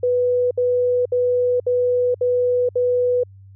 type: tone bursts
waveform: sine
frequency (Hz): 493.9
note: B4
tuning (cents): 0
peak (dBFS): -15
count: 6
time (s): 0.03-3.235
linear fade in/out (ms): 5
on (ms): 480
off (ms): 65
effects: added 97 Hz sine -41 dBFS peak until 3.55 s